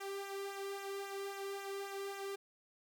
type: tone with flanger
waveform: sawtooth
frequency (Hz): 395.1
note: G4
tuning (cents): +14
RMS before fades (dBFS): -43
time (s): 0-2.36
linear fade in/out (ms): 10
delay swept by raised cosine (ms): 0.21 to 1.41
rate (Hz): 3.7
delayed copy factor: -0.65
effects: none